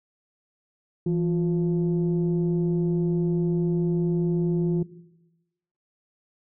sine tone pair together, 166.97 / 354.1 Hz, E3 / F4, +23 / +24 cents, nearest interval octave + minor second, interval 1301 cents, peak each -22 / -25 dBFS, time 1.06-4.83 s, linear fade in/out 5 ms, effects noise-tail reverb RT60 1.0 s tail -17 dB re dry + tanh soft clip ceiling -16 dBFS

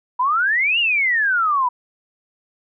sine exponential two-way sweep, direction up then down, 963 to 2898 to 963 Hz, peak -15 dBFS, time 0.19-1.69 s, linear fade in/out 10 ms, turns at 0.79 s, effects none

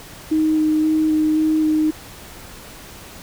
sine tone with vibrato, 311.1 Hz, D#4, in tune, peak -14 dBFS, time 0.31-1.91 s, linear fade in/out 10 ms, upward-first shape square, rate 1.9 Hz, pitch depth 9 cents each way, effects pink hiss -39 dBFS RMS until 3.22 s

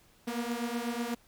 sawtooth beating tone pair, 233.1 / 241.2 Hz, A#3 / B3, 0 / -41 cents, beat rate 8.1 Hz, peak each -31 dBFS, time 0.27-1.15 s, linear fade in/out 10 ms, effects pink hiss -63 dBFS RMS until 1.27 s

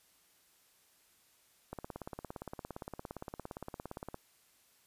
click train, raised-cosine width 1 ms, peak -27 dBFS, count 43, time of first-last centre 1.73-4.144 s, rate 17.4 Hz, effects white hiss -68 dBFS RMS until 4.86 s + resampled to 32000 Hz

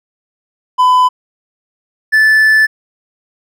triangle tone pair in turn, 1005 / 1748.3 Hz, B5 / A6, +30 / -12 cents, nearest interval minor seventh, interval 958 cents, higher second, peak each -4 dBFS, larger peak neither, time 0.78-1.09 / 2.12-2.67 s, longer second, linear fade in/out 20 ms, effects none

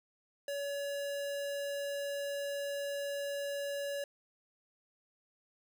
square tone, 566 Hz, C#5, 36 cents sharp, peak -36 dBFS, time 0.48-4.04 s, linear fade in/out 2 ms, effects none

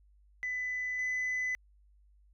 sine tone pair in turn, 2000 / 2007 Hz, B6 / B6, +21 / +27 cents, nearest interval unison, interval 6 cents, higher second, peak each -31 / -28 dBFS, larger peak second, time 0.43-0.99 / 0.99-1.55 s, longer neither, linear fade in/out 0 ms, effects tanh soft clip ceiling -29 dBFS + added 50 Hz sine -60 dBFS peak until 2.33 s

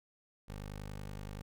15% pulse tone, 50.6 Hz, G#1, 44 cents flat, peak -36 dBFS, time 0.48-1.42 s, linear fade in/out 10 ms, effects none

